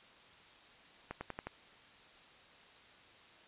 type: accelerating click train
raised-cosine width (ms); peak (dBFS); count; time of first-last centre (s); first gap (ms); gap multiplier
0.5; -25; 5; 1.11-1.47; 100; 0.93
effects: white hiss -59 dBFS RMS until 3.47 s + resampled to 8000 Hz